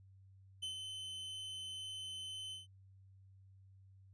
45% pulse tone with ADSR envelope, 3053 Hz, G7, 46 cents flat, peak -38 dBFS, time 0.62-2.67 s, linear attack 14 ms, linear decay 110 ms, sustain -5 dB, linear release 150 ms, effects added 96 Hz sine -59 dBFS peak until 4.13 s + resampled to 22050 Hz

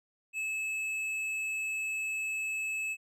triangle tone with hard clipping, 2600 Hz, E7, 24 cents flat, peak -33 dBFS, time 0.33-2.97 s, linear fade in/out 50 ms, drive 10 dB, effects none

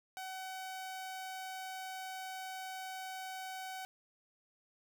sawtooth tone, 755 Hz, F#5, 35 cents sharp, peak -38 dBFS, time 0.17-3.85 s, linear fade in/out 0 ms, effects none

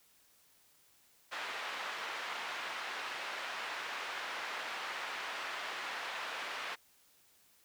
pink band-pass noise, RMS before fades -41 dBFS, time 1.31-6.76 s, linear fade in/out 20 ms, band 1000 to 2800 Hz, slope 12 dB/octave, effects white hiss -67 dBFS RMS until 7.64 s

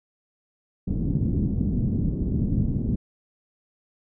white low-pass noise, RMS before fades -24 dBFS, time 0.87-2.96 s, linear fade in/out 10 ms, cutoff 240 Hz, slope 24 dB/octave, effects none

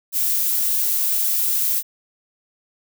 violet noise, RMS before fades -20 dBFS, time 0.12-1.83 s, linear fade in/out 50 ms, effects none

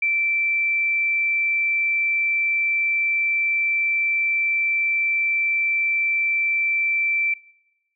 sine tone, 2337 Hz, D7, 9 cents flat, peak -18 dBFS, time 0.02-7.34 s, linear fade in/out 5 ms, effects noise-tail reverb RT60 1.0 s tail -23 dB re dry

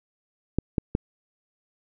clicks, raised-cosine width 3 ms, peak -9 dBFS, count 3, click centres 0.586 / 0.782 / 0.951 s, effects none

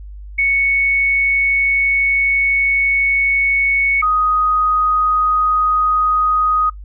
sine tone pair in turn, 2217 / 1248.9 Hz, C#7 / D#6, 0 / +6 cents, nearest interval minor seventh, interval 994 cents, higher first, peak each -12 dBFS, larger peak neither, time 0.38-4.02 / 4.02-6.7 s, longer first, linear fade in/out 10 ms, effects noise-tail reverb RT60 0.1 s tail -19 dB re dry + added 50 Hz sine -30 dBFS peak until 6.84 s

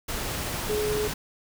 sine tone in noise, 423.2 Hz, G#4, 33 cents sharp, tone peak -25 dBFS, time 0.69-1.08 s, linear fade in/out 10 ms, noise pink, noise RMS -31 dBFS, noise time 0.08-1.14 s, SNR +3 dB, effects none

